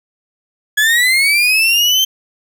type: linear sweep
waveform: 35% pulse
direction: up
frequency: 1677 to 3136 Hz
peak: -8 dBFS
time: 0.77-2.05 s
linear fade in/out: 10 ms
effects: none